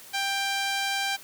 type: tone with band-pass filter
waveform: sawtooth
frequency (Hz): 789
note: G5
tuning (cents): +11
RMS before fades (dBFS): -28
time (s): 0.13-1.17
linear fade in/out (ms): 20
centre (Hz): 3500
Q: 0.61
effects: white hiss -47 dBFS RMS until 1.23 s + high-pass 80 Hz 12 dB/octave